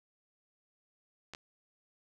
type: clicks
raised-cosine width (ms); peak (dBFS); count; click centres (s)
0.2; -27; 2; 1.336 / 1.349
effects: none